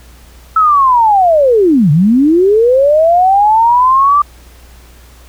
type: linear two-way sweep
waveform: sine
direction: down then up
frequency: 1318.5 to 138.59 to 1184 Hz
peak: -5 dBFS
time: 0.56-4.22 s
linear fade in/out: 5 ms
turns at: 1.91 s
effects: added 60 Hz sine -37 dBFS peak until 5.28 s + pink hiss -43 dBFS RMS until 5.28 s